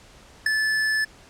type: tone with ADSR envelope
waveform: square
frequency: 1740 Hz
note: A6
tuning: 20 cents flat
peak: -14 dBFS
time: 0.46-1.05 s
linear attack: 5 ms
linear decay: 3 ms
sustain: -7 dB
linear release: 11 ms
effects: pink hiss -50 dBFS RMS until 1.29 s + low-pass 8000 Hz 12 dB/octave